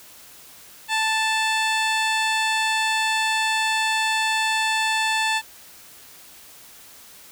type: tone with low-pass filter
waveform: 15% pulse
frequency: 880 Hz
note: A5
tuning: in tune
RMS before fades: -22 dBFS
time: 0.88-5.42 s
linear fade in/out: 50 ms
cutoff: 7000 Hz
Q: 1.2
effects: white hiss -46 dBFS RMS until 7.31 s